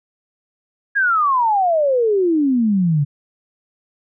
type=exponential sweep; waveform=sine; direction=down; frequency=1668 to 138.59 Hz; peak=-13 dBFS; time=0.95-3.05 s; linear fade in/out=20 ms; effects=none